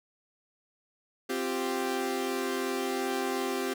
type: chord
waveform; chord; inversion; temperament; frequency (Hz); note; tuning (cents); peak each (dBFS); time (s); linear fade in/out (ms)
sawtooth; C suspended fourth; none; equal; 261.6 / 349.2 / 392; C4 / F4 / G4; 0 / 0 / 0; -30 / -32 / -28; 1.29-3.74; 10
effects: none